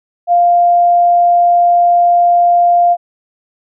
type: tone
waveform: sine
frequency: 698.5 Hz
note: F5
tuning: in tune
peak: -6 dBFS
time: 0.27-2.97 s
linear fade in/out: 50 ms
effects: none